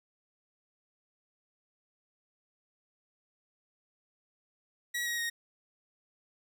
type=tone with pitch steps; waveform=sawtooth; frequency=1920 / 1893.6 / 1867.5 Hz; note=B6 / A#6 / A#6; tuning=-49 / +27 / +3 cents; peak=-28 dBFS; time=4.94-5.3 s; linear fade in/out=10 ms; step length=120 ms; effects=none